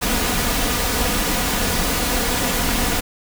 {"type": "noise with comb filter", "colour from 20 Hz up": "pink", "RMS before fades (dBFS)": -20, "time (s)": [0.01, 3.01], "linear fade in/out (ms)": 20, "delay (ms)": 4.1, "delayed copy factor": 0.5, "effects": []}